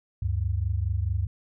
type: tone pair together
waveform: sine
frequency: 73.42 / 98 Hz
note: D2 / G2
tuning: 0 / 0 cents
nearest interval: perfect fourth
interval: 500 cents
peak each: -27 / -26 dBFS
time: 0.22-1.27 s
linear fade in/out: 5 ms
effects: none